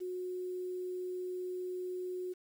sine tone with quantisation, 364.4 Hz, F#4, 26 cents flat, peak -36 dBFS, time 0-2.34 s, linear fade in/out 20 ms, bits 10, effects none

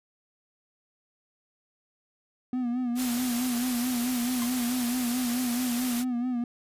triangle tone with vibrato, 245.8 Hz, B3, 8 cents flat, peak -24 dBFS, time 2.53-6.44 s, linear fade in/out 2 ms, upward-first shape sine, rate 4.6 Hz, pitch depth 65 cents each way
white noise, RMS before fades -34 dBFS, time 2.95-6.05 s, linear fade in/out 50 ms
sawtooth tone with exponential decay, 1046.5 Hz, C6, in tune, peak -28 dBFS, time 4.42-4.51 s, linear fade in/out 0 ms, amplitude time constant 18 ms
effects resampled to 32000 Hz

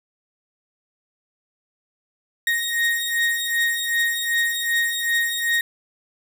35% pulse beating tone pair, 1864.7 / 1867.3 Hz, A#6 / A#6, 0 / +2 cents, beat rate 2.6 Hz, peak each -23 / -20 dBFS, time 2.47-5.61 s, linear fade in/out 2 ms, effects none

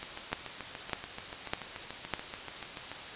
two click trains, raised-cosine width 0.3 ms, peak -23 / -13 dBFS, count 21 / 4, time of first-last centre 0.03-2.916 / 0.33-2.137 s, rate 6.93 / 1.66 Hz, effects white hiss -42 dBFS RMS until 3.15 s + resampled to 8000 Hz

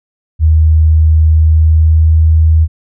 sine tone with pitch glide, 78.8 to 79.67 Hz, D#2 to D#2, +23 to +42 cents, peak -4 dBFS, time 0.39-2.68 s, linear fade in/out 50 ms, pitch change +19 cents, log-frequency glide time 1.24-2.21 s, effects none

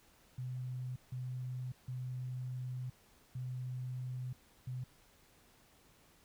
sine tone bursts at uneven times, 126.7 Hz, B2, 45 cents sharp, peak -38 dBFS, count 5, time 0.38-0.96 / 1.12-1.72 / 1.88-2.9 / 3.35-4.33 / 4.67-4.84 s, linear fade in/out 5 ms, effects pink hiss -66 dBFS RMS until 6.24 s

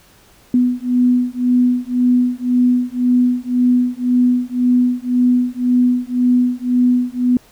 sine beating tone pair, 246.9 / 248.8 Hz, B3 / B3, 0 / +13 cents, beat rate 1.9 Hz, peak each -15 / -15 dBFS, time 0.54-7.37 s, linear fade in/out 2 ms, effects pink hiss -49 dBFS RMS until 7.51 s

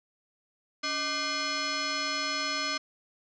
sine tone with frequency modulation, 1529 Hz, G6, 44 cents flat, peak -28 dBFS, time 0.83-2.78 s, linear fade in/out 10 ms, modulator 906 Hz, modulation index 4.5, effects none

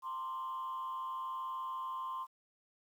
sine tone with frequency modulation, 1046.5 Hz, C6, in tune, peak -36 dBFS, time 0.02-2.27 s, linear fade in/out 50 ms, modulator 133 Hz, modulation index 0.52, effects tanh soft clip ceiling -34 dBFS + 11-bit

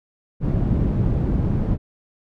white low-pass noise, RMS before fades -20 dBFS, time 0.4-1.78 s, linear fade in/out 50 ms, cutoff 160 Hz, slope 12 dB/octave, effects none

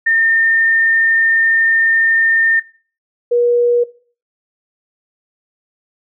sine tone pair in turn, 1814 / 480.5 Hz, A#6 / B4, -48 / -48 cents, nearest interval octave + major seventh, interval 2300 cents, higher first, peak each -10 dBFS, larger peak neither, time 0.06-2.6 / 3.31-3.84 s, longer first, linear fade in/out 10 ms, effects noise-tail reverb RT60 0.4 s tail -18 dB re dry

